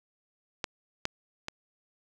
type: clicks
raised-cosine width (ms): 0.2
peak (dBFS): -13 / -11 / -17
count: 3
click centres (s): 0.642 / 1.054 / 1.484
effects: none